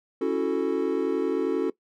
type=chord; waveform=triangle; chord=F# minor seventh; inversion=second; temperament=equal; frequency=277.2 / 329.6 / 370 / 440 Hz; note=C#4 / E4 / F#4 / A4; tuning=0 / 0 / 0 / 0 cents; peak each=-27 / -28 / -25 / -25 dBFS; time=0.21-1.7 s; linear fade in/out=5 ms; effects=noise-tail reverb RT60 0.1 s tail -19 dB re dry